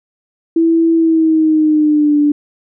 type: tone with pitch glide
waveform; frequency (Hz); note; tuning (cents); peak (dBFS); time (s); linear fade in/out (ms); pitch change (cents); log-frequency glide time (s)
sine; 329.6 to 293.6; E4 to D4; 0 to 0; -8; 0.56-2.32; 5; -200; 0.94-2.18
effects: none